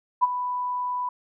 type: tone with ADSR envelope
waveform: sine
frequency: 991 Hz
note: B5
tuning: 6 cents sharp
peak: -13 dBFS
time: 0.21-1.09 s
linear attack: 25 ms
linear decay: 26 ms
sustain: -12 dB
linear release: 4 ms
effects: none